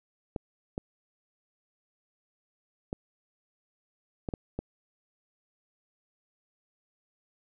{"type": "clicks", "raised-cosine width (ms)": 2, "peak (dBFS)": -19, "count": 6, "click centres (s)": [0.362, 0.779, 2.929, 4.288, 4.338, 4.59], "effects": []}